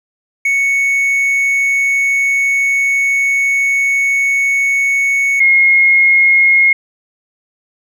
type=tone pair in turn; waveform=triangle / sine; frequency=2217 / 2153 Hz; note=C#7 / C7; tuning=0 / +49 cents; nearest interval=minor second; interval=51 cents; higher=first; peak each=-9 / -6 dBFS; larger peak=second; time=0.45-5.4 / 5.4-6.73 s; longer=first; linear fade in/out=5 ms; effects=none